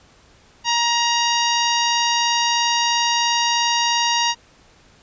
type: harmonic tone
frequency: 943 Hz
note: A#5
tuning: 20 cents sharp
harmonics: 1 / 2 / 3 / 4 / 5 / 6 / 7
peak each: -20 / -26 / -23 / -26 / -26 / -26 / -30 dBFS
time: 0.64-4.35 s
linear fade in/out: 50 ms
effects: pink hiss -52 dBFS RMS until 5.02 s + resampled to 16000 Hz